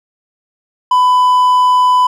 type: tone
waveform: triangle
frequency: 1000 Hz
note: B5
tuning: 21 cents sharp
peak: -5 dBFS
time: 0.91-2.07 s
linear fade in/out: 5 ms
effects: none